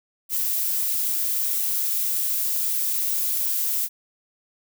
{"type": "noise", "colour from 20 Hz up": "violet", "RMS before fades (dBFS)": -24, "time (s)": [0.29, 3.89], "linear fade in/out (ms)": 50, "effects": []}